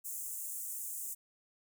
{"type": "high-pass noise", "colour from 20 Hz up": "pink", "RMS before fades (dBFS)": -41, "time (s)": [0.04, 1.15], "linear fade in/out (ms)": 20, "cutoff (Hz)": 7100, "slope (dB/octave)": 48, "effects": []}